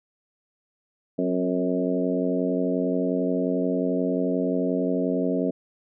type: harmonic tone with a mistuned harmonic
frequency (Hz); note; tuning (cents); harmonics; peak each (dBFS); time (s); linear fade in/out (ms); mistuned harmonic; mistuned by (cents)
91.3; F#2; -23; 2 / 3 / 4 / 5 / 6 / 7; -29 / -25 / -31 / -29 / -32 / -31; 1.18-5.51; 10; 3; -36
effects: none